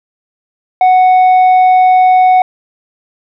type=tone with tanh clipping; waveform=sine; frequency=740 Hz; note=F#5; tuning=in tune; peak=-5 dBFS; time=0.81-2.42 s; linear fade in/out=2 ms; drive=4 dB; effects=none